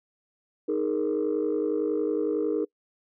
sine chord, D# suspended fourth, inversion none, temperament equal, 311.1 / 415.3 / 466.2 Hz, D#4 / G#4 / A#4, 0 / 0 / 0 cents, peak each -27 dBFS, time 0.68-2.65 s, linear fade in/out 10 ms, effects noise-tail reverb RT60 0.1 s tail -25 dB re dry + tanh soft clip ceiling -18 dBFS

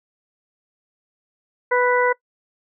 harmonic tone, 493.9 Hz, B4, in tune, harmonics 1 / 2 / 3 / 4, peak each -18 / -21 / -23 / -24 dBFS, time 1.71-2.13 s, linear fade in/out 10 ms, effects noise-tail reverb RT60 0.1 s tail -22 dB re dry

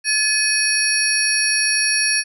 sine tone cluster, 1722 / 2521 / 4432 / 5600 / 10680 Hz, A6 / D#7 / C#8 / F8 / E9, -38 / +22 / -1 / +4 / +22 cents, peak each -22 dBFS, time 0.04-2.24 s, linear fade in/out 50 ms, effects none

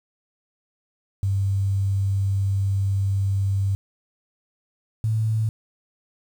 sine tone pair in turn, 98 / 110 Hz, G2 / A2, 0 / 0 cents, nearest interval major second, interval 200 cents, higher second, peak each -19 dBFS, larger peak neither, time 1.23-3.75 / 5.04-5.49 s, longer first, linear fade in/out 0 ms, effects 8-bit

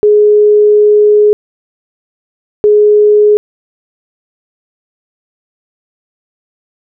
sine tone pair in turn, 418.9 / 418.9 Hz, G#4 / G#4, +15 / +15 cents, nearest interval unison, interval 0 cents, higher neither, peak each -3 dBFS, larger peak neither, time 0.03-1.33 / 2.64-3.37 s, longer first, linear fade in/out 0 ms, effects none

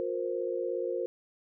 sine chord, F suspended fourth, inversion none, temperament equal with one note detuned, 358.2 / 466.2 / 523.3 Hz, F4 / Bb4 / C5, +44 / 0 / 0 cents, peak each -34 dBFS, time 0-1.06 s, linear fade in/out 0 ms, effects none

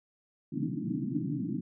white band-pass noise, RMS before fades -33 dBFS, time 0.52-1.61 s, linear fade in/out 10 ms, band 120 to 320 Hz, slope 96 dB/octave, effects none

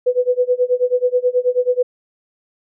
sine tone with tremolo, 497.5 Hz, B4, 13 cents sharp, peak -10 dBFS, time 0.06-1.83 s, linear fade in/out 10 ms, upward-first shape sine, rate 9.3 Hz, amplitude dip 95%, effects none

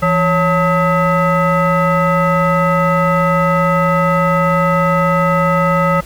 sine tone with frequency modulation, 554.4 Hz, C#5, in tune, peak -10 dBFS, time 0.02-6.01 s, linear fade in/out 10 ms, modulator 722 Hz, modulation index 1.5, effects added 60 Hz sine -35 dBFS peak until 6.05 s + pink hiss -38 dBFS RMS until 6.05 s

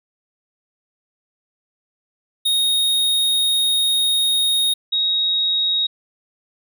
square / sine tone pair in turn, 3729 / 3779 Hz, A#7 / A#7, 0 / +23 cents, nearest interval unison, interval 23 cents, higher second, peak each -16 dBFS, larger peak neither, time 2.45-4.74 / 4.92-5.87 s, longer first, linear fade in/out 10 ms, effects none

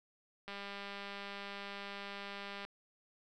click train, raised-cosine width 0.3 ms, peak -29 dBFS, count 435, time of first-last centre 0.48-2.65 s, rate 200 Hz, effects none

